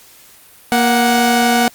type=tone pair together; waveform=sawtooth; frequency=235.6 / 739 Hz; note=A#3 / F#5; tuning=+19 / -2 cents; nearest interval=octave + minor sixth; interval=1979 cents; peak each=-10 dBFS; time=0.72-1.68 s; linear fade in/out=0 ms; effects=white hiss -44 dBFS RMS until 1.74 s + Opus 48 kbps